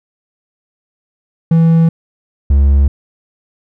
triangle tone pair in turn, 164.4 / 69.7 Hz, E3 / C#2, -4 / +10 cents, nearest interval octave + minor third, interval 1486 cents, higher first, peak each -4 dBFS, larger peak neither, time 1.51-1.89 / 2.5-2.88 s, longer neither, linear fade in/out 5 ms, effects none

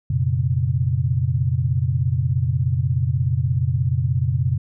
sine tone cluster, 89.4 / 119 / 135.7 Hz, F2 / A#2 / C#3, +41 / +36 / -36 cents, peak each -23 / -21 / -21 dBFS, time 0.1-4.58 s, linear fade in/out 5 ms, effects none

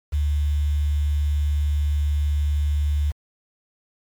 sine tone with quantisation, 73.42 Hz, D2, in tune, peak -18 dBFS, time 0.12-3.12 s, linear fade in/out 20 ms, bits 7, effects MP3 96 kbps

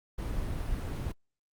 brown noise, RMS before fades -33 dBFS, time 0.18-1.12 s, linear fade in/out 5 ms, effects Opus 24 kbps

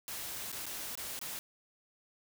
white noise with dropouts, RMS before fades -41 dBFS, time 0.08-1.39 s, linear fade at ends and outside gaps 0 ms, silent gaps 0.517-0.527 / 0.657-0.665 / 0.953-0.975 / 1.191-1.214 s, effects none

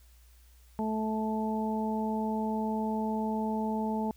harmonic tone, 218.2 Hz, A3, 14 cents flat, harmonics 1 / 2 / 3 / 4, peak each -30 / -37 / -40 / -35 dBFS, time 0.79-4.11 s, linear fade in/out 0 ms, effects added 60 Hz sine -55 dBFS peak until 4.16 s + white hiss -65 dBFS RMS until 4.16 s

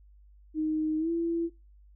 sine tone with pitch glide, 311.1 to 335.4 Hz, D#4 to E4, 0 to +30 cents, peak -26 dBFS, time 0.54-1.5 s, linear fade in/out 50 ms, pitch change +130 cents, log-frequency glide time 0.98-1.1 s, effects noise-tail reverb RT60 0.3 s tail -26 dB re dry + added 50 Hz sine -53 dBFS peak until 1.95 s

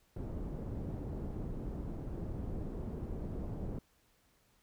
pink low-pass noise, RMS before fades -40 dBFS, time 0.16-3.79 s, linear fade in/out 5 ms, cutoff 390 Hz, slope 12 dB/octave, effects pink hiss -71 dBFS RMS until 4.62 s

